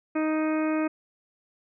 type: harmonic tone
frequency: 311.7 Hz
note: D#4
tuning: 3 cents sharp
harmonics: 1 / 2 / 3 / 4 / 5 / 6 / 7 / 8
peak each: -24 / -31 / -39 / -36 / -40 / -44 / -42 / -41 dBFS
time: 0.15-0.88 s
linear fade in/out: 10 ms
effects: none